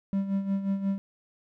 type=tone with tremolo; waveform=triangle; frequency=196 Hz; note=G3; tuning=in tune; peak=-21 dBFS; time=0.13-0.98 s; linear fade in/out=0 ms; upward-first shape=sine; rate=5.6 Hz; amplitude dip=65%; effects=none